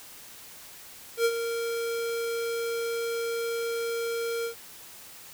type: tone with ADSR envelope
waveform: square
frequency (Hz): 463.7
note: A#4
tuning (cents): -9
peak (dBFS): -20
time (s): 1.17-4.55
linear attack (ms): 80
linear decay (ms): 54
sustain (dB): -9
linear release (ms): 98
effects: white hiss -47 dBFS RMS until 5.33 s